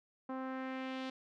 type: tone with low-pass filter sweep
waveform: sawtooth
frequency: 261.6 Hz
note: C4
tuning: in tune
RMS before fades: -41 dBFS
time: 0.29-1.1 s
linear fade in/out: 5 ms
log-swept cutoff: 1100 to 3900 Hz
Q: 1.6
effects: none